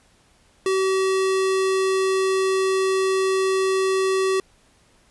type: tone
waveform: square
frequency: 381.3 Hz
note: G4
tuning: 48 cents flat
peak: -19 dBFS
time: 0.66-4.4 s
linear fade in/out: 2 ms
effects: pink hiss -58 dBFS RMS until 5.1 s + resampled to 24000 Hz